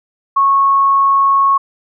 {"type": "tone", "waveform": "sine", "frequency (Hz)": 1100, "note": "C#6", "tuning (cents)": -14, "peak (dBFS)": -8, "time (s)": [0.36, 1.58], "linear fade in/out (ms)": 10, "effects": []}